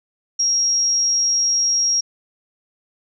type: tone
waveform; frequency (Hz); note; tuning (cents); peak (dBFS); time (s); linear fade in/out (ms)
sine; 5610; F8; +7; -15; 0.39-2.01; 10
effects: none